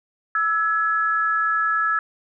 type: tone pair together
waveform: sine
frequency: 1318.5 / 1688.5 Hz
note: E6 / G#6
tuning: 0 / +28 cents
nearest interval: major third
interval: 428 cents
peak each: -20 / -22 dBFS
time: 0.35-1.99 s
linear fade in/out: 2 ms
effects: none